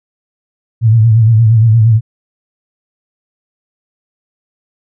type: tone with vibrato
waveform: sine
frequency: 112.4 Hz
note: A2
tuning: 37 cents sharp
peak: -4 dBFS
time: 0.81-2.01 s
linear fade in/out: 50 ms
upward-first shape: sine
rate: 8.6 Hz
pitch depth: 77 cents each way
effects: none